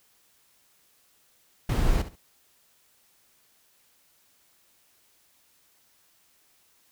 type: noise with echo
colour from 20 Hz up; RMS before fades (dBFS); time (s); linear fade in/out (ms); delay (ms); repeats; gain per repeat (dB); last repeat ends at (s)
brown; -23; 1.69-2.02; 5; 68; 2; -13; 2.156
effects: white hiss -64 dBFS RMS until 6.91 s